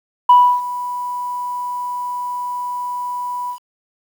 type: tone with ADSR envelope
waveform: sine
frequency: 984 Hz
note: B5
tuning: 7 cents flat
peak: -3 dBFS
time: 0.29-3.59 s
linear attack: 7 ms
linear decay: 310 ms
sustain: -18 dB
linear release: 92 ms
effects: tanh soft clip ceiling -2 dBFS + 7-bit